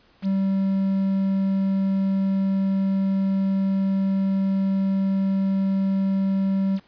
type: tone with quantisation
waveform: triangle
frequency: 193.6 Hz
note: G3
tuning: 21 cents flat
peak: -17 dBFS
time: 0.22-6.8 s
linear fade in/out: 50 ms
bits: 7
effects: pink hiss -58 dBFS RMS until 6.87 s + resampled to 11025 Hz